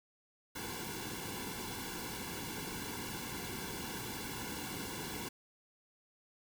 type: noise with comb filter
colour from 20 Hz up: pink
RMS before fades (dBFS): -42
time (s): 0.55-5.29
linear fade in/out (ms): 10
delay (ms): 1.6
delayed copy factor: -0.9
effects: none